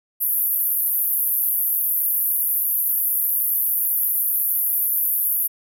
white band-pass noise, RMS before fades -21 dBFS, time 0.2-5.48 s, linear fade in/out 20 ms, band 11000 to 15000 Hz, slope 96 dB/octave, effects none

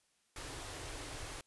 pink band-stop noise, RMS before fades -45 dBFS, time 0.36-1.41 s, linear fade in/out 2 ms, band 150 to 260 Hz, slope 96 dB/octave, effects white hiss -75 dBFS RMS until 1.46 s + resampled to 24000 Hz

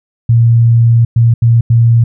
sine tone bursts at uneven times, 116.54 Hz, A#2, in tune, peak -4 dBFS, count 4, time 0.29-1.05 / 1.16-1.34 / 1.42-1.61 / 1.7-2.04 s, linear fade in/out 5 ms, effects none

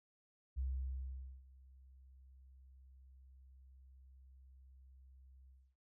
sine tone with ADSR envelope, 65.41 Hz, C2, in tune, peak -35 dBFS, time 0.56-5.76 s, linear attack 26 ms, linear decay 840 ms, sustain -23 dB, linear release 270 ms, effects none

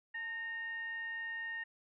sine tone with frequency modulation, 1844 Hz, A#6, 19 cents flat, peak -38 dBFS, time 0.14-1.64 s, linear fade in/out 10 ms, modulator 956 Hz, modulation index 0.31, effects none

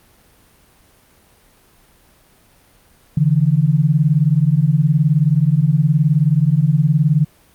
sine beating tone pair, 141.8 / 160.8 Hz, C#3 / E3, +40 / -43 cents, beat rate 19 Hz, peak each -14 dBFS, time 3.17-7.25 s, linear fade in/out 5 ms, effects pink hiss -52 dBFS RMS until 7.54 s + Opus 32 kbps

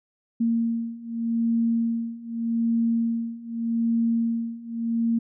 sine beating tone pair, 230 / 230.83 Hz, A#3 / A#3, -23 / -17 cents, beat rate 0.83 Hz, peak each -26 / -24 dBFS, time 0.4-5.19 s, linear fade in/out 10 ms, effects none

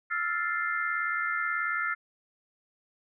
sine chord, F major seventh, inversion third, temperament equal, 1318.5 / 1396.9 / 1760 / 2093 Hz, E6 / F6 / A6 / C7, 0 / 0 / 0 / 0 cents, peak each -34 / -31 / -33 / -34 dBFS, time 0.1-1.95 s, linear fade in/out 20 ms, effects none

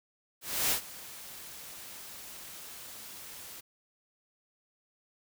white noise with ADSR envelope, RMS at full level -27 dBFS, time 0.41-3.61 s, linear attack 300 ms, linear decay 97 ms, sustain -19 dB, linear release 13 ms, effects none

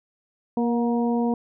harmonic tone with a mistuned harmonic, 236.1 Hz, A#3, 22 cents sharp, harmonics 1 / 2 / 3 / 4, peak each -21 / -27 / -31 / -33 dBFS, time 0.57-1.34 s, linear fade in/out 2 ms, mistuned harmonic 3, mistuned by +24 cents, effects none

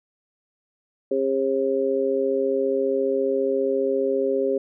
harmonic tone, 134.7 Hz, C#3, 49 cents flat, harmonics 2 / 3 / 4, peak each -28 / -22 / -24 dBFS, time 1.11-4.58 s, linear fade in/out 5 ms, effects none

